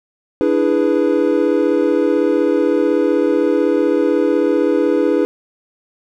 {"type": "chord", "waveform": "triangle", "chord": "E dominant seventh", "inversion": "third", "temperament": "equal", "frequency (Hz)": [293.7, 329.6, 415.3, 493.9], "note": ["D4", "E4", "G#4", "B4"], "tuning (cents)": [0, 0, 0, 0], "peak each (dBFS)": -16, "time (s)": [0.41, 5.25], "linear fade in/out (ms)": 0, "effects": []}